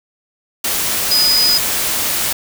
sine tone in noise, 4978 Hz, D#8, in tune, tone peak -11 dBFS, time 1.11-1.58 s, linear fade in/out 5 ms, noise white, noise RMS -18 dBFS, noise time 0.64-2.33 s, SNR +4 dB, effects none

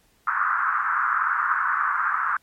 white band-pass noise, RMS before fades -23 dBFS, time 0.27-2.37 s, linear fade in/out 5 ms, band 1100 to 1500 Hz, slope 48 dB/octave, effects pink hiss -62 dBFS RMS until 2.42 s + MP3 64 kbps

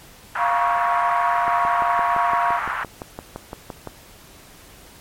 pink band-pass noise, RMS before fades -26 dBFS, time 0.35-2.84 s, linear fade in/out 5 ms, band 980 to 1700 Hz, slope 24 dB/octave
sine chord, Bb minor, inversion second, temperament equal with one note detuned, 698.5 / 954.7 / 1108.7 Hz, F5 / Bb5 / Db6, 0 / +41 / 0 cents, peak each -22 dBFS, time 0.37-2.6 s, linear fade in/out 50 ms
click train, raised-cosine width 1 ms, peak -16 dBFS, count 15, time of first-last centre 1.48-3.873 s, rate 5.85 Hz
effects pink hiss -46 dBFS RMS until 5 s + MP3 64 kbps

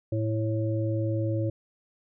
harmonic tone, 110 Hz, A2, in tune, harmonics 1 / 3 / 5, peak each -26 / -31 / -33 dBFS, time 0.12-1.5 s, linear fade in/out 5 ms, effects none

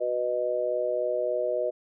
harmonic tone, 123.47 Hz, B2, in tune, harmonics 3 / 4 / 5, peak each -33 / -29 / -27 dBFS, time 0-1.71 s, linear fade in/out 20 ms, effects none

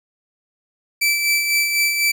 sawtooth tone with tremolo, 2323 Hz, D7, 20 cents flat, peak -11 dBFS, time 1.01-2.12 s, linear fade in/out 10 ms, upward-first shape sine, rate 4 Hz, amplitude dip 45%, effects none

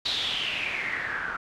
white noise with low-pass filter sweep, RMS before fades -30 dBFS, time 0.05-1.37 s, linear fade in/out 10 ms, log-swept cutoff 4000 to 1400 Hz, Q 7.2, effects none

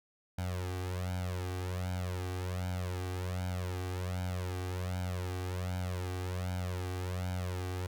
sawtooth tone with flanger, 91 Hz, F#2, 28 cents flat, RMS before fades -36 dBFS, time 0.38-7.87 s, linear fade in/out 5 ms, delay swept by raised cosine 1.3 to 2.6 ms, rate 1.3 Hz, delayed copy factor +0.95, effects none

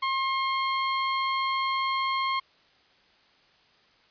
sawtooth tone, 1069 Hz, C6, 37 cents sharp, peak -21 dBFS, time 0.02-2.4 s, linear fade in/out 10 ms, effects white hiss -61 dBFS RMS until 4.1 s + resampled to 11025 Hz

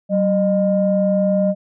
sine tone pair together, 190.8 / 611 Hz, G3 / D#5, -47 / -32 cents, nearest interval octave + minor sixth, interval 2015 cents, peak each -16 dBFS, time 0.09-1.55 s, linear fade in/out 50 ms, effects tanh soft clip ceiling -6 dBFS

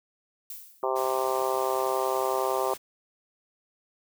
violet noise with exponential decay, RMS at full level -37 dBFS, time 0.5-1.01 s, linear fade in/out 2 ms, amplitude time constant 110 ms
harmonic tone, 130.81 Hz, C3, in tune, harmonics 3 / 4 / 5 / 6 / 7 / 8 / 9, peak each -30 / -31 / -32 / -33 / -33 / -34 / -35 dBFS, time 0.83-2.74 s, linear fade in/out 2 ms
white noise, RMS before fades -41 dBFS, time 0.95-2.78 s, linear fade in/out 20 ms
effects none

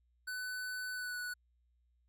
square tone with pitch glide, 1500 to 1476.8 Hz, F#6 to F#6, +23 to -4 cents, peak -39 dBFS, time 0.27-1.34 s, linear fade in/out 10 ms, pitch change -27 cents, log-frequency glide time 0.94-1.18 s, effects added 60 Hz sine -70 dBFS peak until 2.08 s

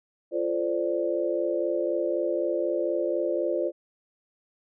sine chord, D minor seventh, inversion first, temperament equal with one note detuned, 345.8 / 440 / 523.3 / 587.3 Hz, F4 / A4 / C5 / D5, -17 / 0 / 0 / 0 cents, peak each -28 / -34 / -29 / -29 dBFS, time 0.31-3.72 s, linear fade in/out 50 ms, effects none

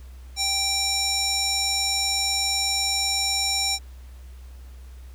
square tone with band-pass filter, 784 Hz, G5, in tune, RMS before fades -24 dBFS, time 0.36-3.79 s, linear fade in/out 50 ms, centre 5900 Hz, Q 2.4, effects added 63 Hz sine -39 dBFS peak until 5.14 s + pink hiss -56 dBFS RMS until 5.14 s

